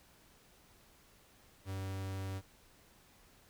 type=tone; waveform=45% pulse; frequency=96 Hz; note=G2; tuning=36 cents flat; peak=-38 dBFS; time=1.65-2.42 s; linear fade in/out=50 ms; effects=pink hiss -64 dBFS RMS until 3.49 s